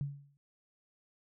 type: tone with exponential decay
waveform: sine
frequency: 141.6 Hz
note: C#3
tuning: 37 cents sharp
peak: -30 dBFS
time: 0.01-0.37 s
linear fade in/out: 0 ms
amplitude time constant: 77 ms
effects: none